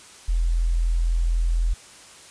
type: tone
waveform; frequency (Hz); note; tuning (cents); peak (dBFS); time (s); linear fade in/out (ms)
sine; 42; E1; +33; -18; 0.28-1.74; 10
effects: white hiss -46 dBFS RMS until 2.3 s + resampled to 22050 Hz